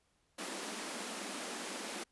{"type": "high-pass noise", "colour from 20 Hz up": "pink", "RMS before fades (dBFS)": -42, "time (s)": [0.38, 2.04], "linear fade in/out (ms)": 10, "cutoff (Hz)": 190, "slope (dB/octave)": 96, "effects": ["pink hiss -75 dBFS RMS until 2.11 s", "resampled to 24000 Hz"]}